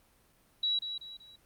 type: tone with echo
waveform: sine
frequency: 3898 Hz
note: B7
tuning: 23 cents flat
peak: -27 dBFS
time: 0.63-0.79 s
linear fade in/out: 5 ms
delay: 190 ms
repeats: 3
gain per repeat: -8 dB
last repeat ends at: 1.36 s
effects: pink hiss -66 dBFS RMS until 1.45 s + Opus 32 kbps